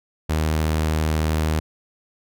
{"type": "tone", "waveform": "sawtooth", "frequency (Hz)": 78.2, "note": "D#2", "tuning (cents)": 9, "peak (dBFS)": -15, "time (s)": [0.29, 1.6], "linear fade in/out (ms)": 10, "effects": []}